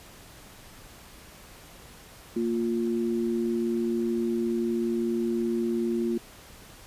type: tone pair together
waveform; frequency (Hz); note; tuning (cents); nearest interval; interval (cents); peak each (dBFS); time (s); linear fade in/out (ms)
sine; 231.3 / 350.4; A#3 / F4; -13 / +6; perfect fifth; 719; -27; 2.36-6.18; 5
effects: pink hiss -49 dBFS RMS until 6.86 s + resampled to 32000 Hz